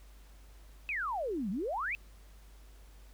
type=exponential two-way sweep; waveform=sine; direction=down then up; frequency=2637 to 177.9 to 2637 Hz; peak=-32 dBFS; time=0.89-1.95 s; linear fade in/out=0 ms; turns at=1.5 s; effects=added 50 Hz sine -52 dBFS peak until 3.13 s + pink hiss -63 dBFS RMS until 3.13 s